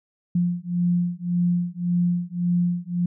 sine beating tone pair, 174.61 / 176.41 Hz, F3 / F3, 0 / +18 cents, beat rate 1.8 Hz, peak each -23 dBFS, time 0.35-3.06 s, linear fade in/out 5 ms, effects none

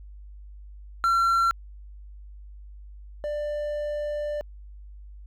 triangle tone pair in turn, 1361 / 592.4 Hz, F6 / D5, -45 / +15 cents, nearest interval octave + major second, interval 1440 cents, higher first, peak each -17 / -25 dBFS, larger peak first, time 1.04-1.51 / 3.24-4.41 s, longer second, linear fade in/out 0 ms, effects added 50 Hz sine -41 dBFS peak until 5.26 s

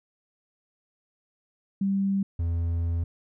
sine / triangle tone pair in turn, 196 / 84.38 Hz, G3 / E2, 0 / +41 cents, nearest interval octave + minor third, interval 1459 cents, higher first, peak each -22 dBFS, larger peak neither, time 1.81-2.23 / 2.39-3.04 s, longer second, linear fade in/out 5 ms, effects none

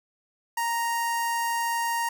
sawtooth tone with notch filter, 932.3 Hz, A#5, in tune, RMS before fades -27 dBFS, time 0.57-2.09 s, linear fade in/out 5 ms, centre 3600 Hz, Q 1.4, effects none

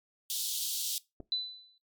pink high-pass noise, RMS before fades -34 dBFS, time 0.3-0.98 s, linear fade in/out 0 ms, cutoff 3300 Hz, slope 48 dB/octave
clicks, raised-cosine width 2 ms, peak -36 / -30 dBFS, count 2, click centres 1.201 / 1.204 s
sine tone with exponential decay, 3997 Hz, B7, 20 cents sharp, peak -26 dBFS, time 1.32-1.78 s, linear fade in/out 1 ms, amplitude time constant 99 ms
effects noise-tail reverb RT60 0.2 s tail -20 dB re dry + MP3 96 kbps

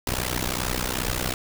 pink noise with amplitude modulation, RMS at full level -23 dBFS, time 0.07-1.34 s, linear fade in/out 2 ms, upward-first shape sine, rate 62.4 Hz, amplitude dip 95%, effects none

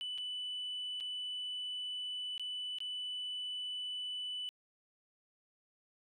sine tone with dropouts, 2985 Hz, F#7, 15 cents sharp, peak -36 dBFS, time 0.01-4.49 s, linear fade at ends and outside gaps 0 ms, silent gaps 0.178-0.183 / 1.002-1.007 / 2.379-2.396 / 2.785-2.804 s, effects tanh soft clip ceiling -35 dBFS

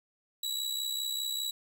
sawtooth tone with amplitude modulation, 3905 Hz, B7, 20 cents flat, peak -26 dBFS, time 0.43-1.51 s, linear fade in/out 5 ms, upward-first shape sine, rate 65 Hz, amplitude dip 60%, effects none

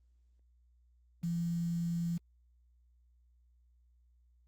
sine tone with quantisation, 170 Hz, F3, 46 cents flat, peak -31 dBFS, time 1.23-2.18 s, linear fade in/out 10 ms, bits 9, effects added 60 Hz sine -64 dBFS peak until 4.47 s + Opus 32 kbps

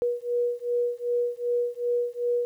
sine beating tone pair, 481.3 / 483.9 Hz, B4 / B4, -45 / -35 cents, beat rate 2.6 Hz, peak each -27 dBFS, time 0.02-2.45 s, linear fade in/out 0 ms, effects 10-bit

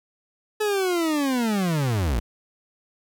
40% pulse linear sweep, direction down, 432.2 to 49 Hz, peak -20 dBFS, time 0.6-2.2 s, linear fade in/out 10 ms, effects 10-bit

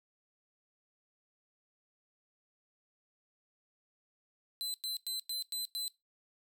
sawtooth tone bursts, 4049 Hz, B7, 42 cents sharp, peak -32 dBFS, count 6, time 4.61-5.88 s, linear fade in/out 0 ms, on 130 ms, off 98 ms, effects noise-tail reverb RT60 0.2 s tail -19 dB re dry

